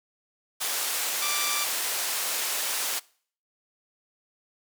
white band-pass noise, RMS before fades -29 dBFS, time 0.6-3 s, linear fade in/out 20 ms, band 480 to 14000 Hz, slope 12 dB/octave
10% pulse tone, 1174.7 Hz, D6, in tune, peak -20 dBFS, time 1.22-1.64 s, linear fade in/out 2 ms
effects noise-tail reverb RT60 0.5 s tail -23 dB re dry

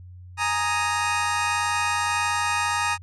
25% pulse chord, Ab suspended second, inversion none, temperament equal, 830.6 / 932.3 / 1244.5 Hz, Ab5 / Bb5 / Eb6, 0 / 0 / 0 cents, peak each -25 / -22 / -22 dBFS, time 0.37-2.98 s, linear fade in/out 50 ms, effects added 90 Hz sine -40 dBFS peak until 3.02 s + resampled to 24000 Hz

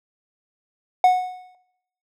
triangle tone with exponential decay, 734 Hz, F#5, 14 cents flat, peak -7 dBFS, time 1.04-1.55 s, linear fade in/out 2 ms, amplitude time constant 110 ms, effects noise-tail reverb RT60 0.8 s tail -19 dB re dry

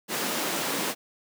pink high-pass noise, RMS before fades -29 dBFS, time 0.08-0.95 s, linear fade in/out 50 ms, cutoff 200 Hz, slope 24 dB/octave, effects none

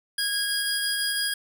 25% pulse tone pair together, 1640 / 4914 Hz, G#6 / D#8, -22 / -22 cents, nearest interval octave + perfect fifth, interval 1900 cents, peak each -23 dBFS, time 0.18-1.34 s, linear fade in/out 5 ms, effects none

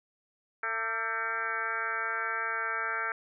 harmonic tone with a mistuned harmonic, 225.1 Hz, A3, 40 cents sharp, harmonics 2 / 3 / 4 / 5 / 6 / 7 / 8 / 9 / 10, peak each -44 / -44 / -42 / -44 / -34 / -34 / -39 / -43 / -40 dBFS, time 0.63-3.12 s, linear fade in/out 2 ms, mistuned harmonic 5, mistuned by +65 cents, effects none

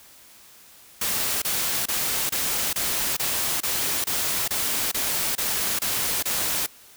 white noise bursts, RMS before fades -25 dBFS, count 13, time 1.01-6.664 s, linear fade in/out 5 ms, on 410 ms, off 27 ms, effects white hiss -50 dBFS RMS until 6.96 s

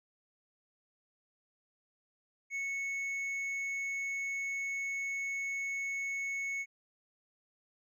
sine tone with hard clipping, 2206 Hz, C#7, 9 cents flat, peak -35 dBFS, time 2.5-6.66 s, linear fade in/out 50 ms, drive 4 dB, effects none

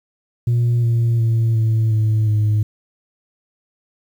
sine tone with pitch steps, 119.3 / 116.58 / 113.91 / 111.31 / 108.77 / 106.28 Hz, A#2 / A#2 / A#2 / A2 / A2 / G#2, +41 / +1 / -40 / +20 / -19 / +40 cents, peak -11 dBFS, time 0.47-2.63 s, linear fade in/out 5 ms, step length 360 ms, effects tanh soft clip ceiling -12 dBFS + 8-bit

